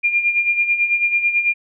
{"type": "tone with tremolo", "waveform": "sine", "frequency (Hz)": 2404, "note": "D7", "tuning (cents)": 40, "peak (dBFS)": -12, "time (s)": [0.03, 1.54], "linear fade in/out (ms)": 20, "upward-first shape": "sine", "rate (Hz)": 9.1, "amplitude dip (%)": 65, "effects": []}